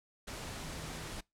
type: tone in noise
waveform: sine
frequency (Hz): 157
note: D#3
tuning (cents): +16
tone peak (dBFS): -48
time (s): 0.63-1.09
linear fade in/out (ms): 10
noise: pink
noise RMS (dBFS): -43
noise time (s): 0.27-1.21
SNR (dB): -8
effects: noise-tail reverb RT60 0.2 s tail -24 dB re dry + low-pass 10000 Hz 12 dB/octave